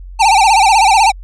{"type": "tone with vibrato", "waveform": "square", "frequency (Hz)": 834, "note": "G#5", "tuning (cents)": 7, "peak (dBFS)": -7, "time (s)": [0.19, 1.12], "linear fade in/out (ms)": 20, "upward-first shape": "sine", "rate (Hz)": 16, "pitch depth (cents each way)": 160, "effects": ["added 45 Hz sine -28 dBFS peak until 1.23 s", "resampled to 22050 Hz"]}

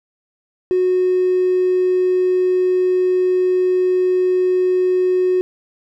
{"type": "tone with hard clipping", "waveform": "triangle", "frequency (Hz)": 366.8, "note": "F#4", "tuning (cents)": -15, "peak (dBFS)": -13, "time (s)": [0.71, 5.41], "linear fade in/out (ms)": 0, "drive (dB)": 3, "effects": []}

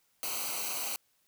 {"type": "noise with comb filter", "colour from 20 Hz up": "white", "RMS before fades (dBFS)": -35, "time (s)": [0.23, 0.96], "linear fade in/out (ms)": 0, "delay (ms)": 0.57, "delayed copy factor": -0.8, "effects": ["white hiss -72 dBFS RMS until 1.27 s"]}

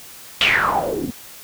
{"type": "noise with low-pass filter sweep", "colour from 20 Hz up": "white", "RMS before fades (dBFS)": -19, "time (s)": [0.41, 1.11], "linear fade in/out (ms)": 0, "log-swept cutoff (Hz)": [3200, 220], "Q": 7.8, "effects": ["white hiss -40 dBFS RMS until 1.43 s"]}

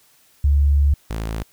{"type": "tone pair in turn", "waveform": ["sine", "sawtooth"], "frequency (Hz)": [71.3, 54.88], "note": ["C#2", "A1"], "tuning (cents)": [49, -4], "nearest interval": "perfect fourth", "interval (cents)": 453, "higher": "first", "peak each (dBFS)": [-12, -20], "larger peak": "first", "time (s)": [[0.44, 0.94], [1.1, 1.43]], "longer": "first", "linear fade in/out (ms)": 5, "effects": ["white hiss -56 dBFS RMS until 1.52 s"]}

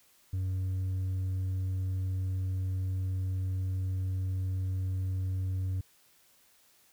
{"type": "tone with hard clipping", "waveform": "triangle", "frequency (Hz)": 93.6, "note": "F#2", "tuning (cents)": 20, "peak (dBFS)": -28, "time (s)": [0.33, 5.81], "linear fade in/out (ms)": 5, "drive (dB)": 1, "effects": ["white hiss -64 dBFS RMS until 6.92 s"]}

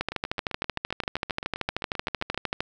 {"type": "two click trains", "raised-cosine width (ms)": 0.3, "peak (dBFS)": [-17, -10], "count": [18, 35], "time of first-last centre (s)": [[0.12, 2.345], [0.01, 2.605]], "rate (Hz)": [7.64, 13.1], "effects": []}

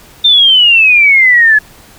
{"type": "exponential sweep", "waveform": "sine", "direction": "down", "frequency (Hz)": [3636, 1692], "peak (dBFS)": -3, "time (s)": [0.24, 1.59], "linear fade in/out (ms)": 10, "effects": ["pink hiss -39 dBFS RMS until 1.98 s"]}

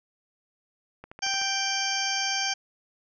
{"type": "click train", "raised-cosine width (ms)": 0.5, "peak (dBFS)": -27, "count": 6, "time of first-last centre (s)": [1.04, 1.416], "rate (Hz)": 13.3}
{"type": "harmonic tone", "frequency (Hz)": 784, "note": "G5", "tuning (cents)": 0, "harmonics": [1, 2, 3, 4, 6, 7, 8], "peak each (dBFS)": [-33, -33, -33, -33, -33, -33, -33], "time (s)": [1.22, 2.54], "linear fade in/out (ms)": 10}
{"effects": []}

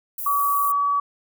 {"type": "high-pass noise", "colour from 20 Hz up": "pink", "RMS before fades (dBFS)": -30, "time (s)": [0.18, 0.72], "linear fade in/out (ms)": 5, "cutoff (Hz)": 12000, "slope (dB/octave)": 24}
{"type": "tone", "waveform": "sine", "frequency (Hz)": 1140, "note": "C#6", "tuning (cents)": 48, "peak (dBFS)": -18, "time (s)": [0.26, 1], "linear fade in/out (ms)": 5}
{"effects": []}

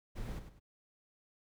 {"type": "noise with echo", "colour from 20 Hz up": "brown", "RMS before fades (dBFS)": -41, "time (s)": [0.15, 0.4], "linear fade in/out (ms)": 20, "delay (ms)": 100, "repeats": 2, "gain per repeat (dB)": -9, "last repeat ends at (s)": 0.6, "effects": []}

